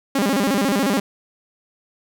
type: tone with vibrato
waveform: sawtooth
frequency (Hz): 234.2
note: A#3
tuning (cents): +8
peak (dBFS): -13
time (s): 0.15-1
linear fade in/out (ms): 5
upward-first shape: square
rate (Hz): 14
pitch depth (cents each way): 270
effects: none